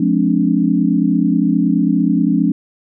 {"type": "chord", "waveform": "sine", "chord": "D half-diminished seventh", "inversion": "first", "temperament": "just", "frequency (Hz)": [176.2, 211.4, 264.3, 293.7], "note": ["F3", "Ab3", "C4", "D4"], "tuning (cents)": [16, 31, 18, 0], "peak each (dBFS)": -17, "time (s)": [0, 2.52], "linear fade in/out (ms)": 5, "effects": []}